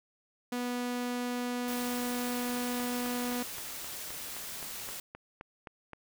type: tone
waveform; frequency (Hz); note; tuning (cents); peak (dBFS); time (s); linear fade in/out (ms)
sawtooth; 245.2; B3; -12; -28; 0.52-3.43; 5
type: noise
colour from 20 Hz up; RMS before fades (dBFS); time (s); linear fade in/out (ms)
white; -41; 1.68-5; 2
type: click train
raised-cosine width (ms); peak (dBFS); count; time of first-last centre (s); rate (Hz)
0.5; -28; 13; 2.8-5.933; 3.83
effects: none